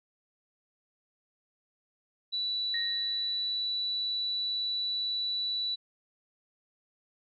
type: tone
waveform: sine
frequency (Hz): 3951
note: B7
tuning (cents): 0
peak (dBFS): -29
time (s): 2.32-5.76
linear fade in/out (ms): 20
type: tone with exponential decay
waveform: sine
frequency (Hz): 1864.7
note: A#6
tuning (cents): 0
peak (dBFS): -32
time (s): 2.74-3.66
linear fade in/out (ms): 2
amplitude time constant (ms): 200
effects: none